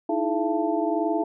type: tone cluster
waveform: sine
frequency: 310.4 / 331.9 / 426.6 / 679 / 882 Hz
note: D#4 / E4 / G#4 / F5 / A5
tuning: -4 / +12 / +46 / -49 / +4 cents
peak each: -27 / -27 / -30 / -27 / -31 dBFS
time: 0.09-1.24 s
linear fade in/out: 5 ms
effects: none